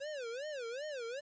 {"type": "tone with vibrato", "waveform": "square", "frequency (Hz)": 530, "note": "C5", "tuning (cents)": 22, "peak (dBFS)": -40, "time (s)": [0, 1.21], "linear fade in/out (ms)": 20, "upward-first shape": "sine", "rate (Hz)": 2.6, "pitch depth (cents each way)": 260, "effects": ["resampled to 16000 Hz", "11-bit"]}